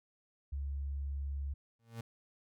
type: tone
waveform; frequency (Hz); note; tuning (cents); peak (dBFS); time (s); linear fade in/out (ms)
sine; 69.8; C#2; +13; -35; 0.52-1.54; 10
type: tone with exponential growth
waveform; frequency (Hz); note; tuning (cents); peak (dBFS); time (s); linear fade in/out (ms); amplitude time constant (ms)
35% pulse; 115.1; A#2; -22; -37; 1.79-2.01; 5; 47
effects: none